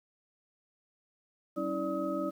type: tone cluster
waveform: sine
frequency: 192.3 / 278 / 323.6 / 585 / 1269 Hz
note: G3 / C#4 / E4 / D5 / D#6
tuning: -33 / +5 / -32 / -7 / +34 cents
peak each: -40 / -37 / -35 / -35 / -39 dBFS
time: 1.56-2.31 s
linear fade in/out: 20 ms
effects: 10-bit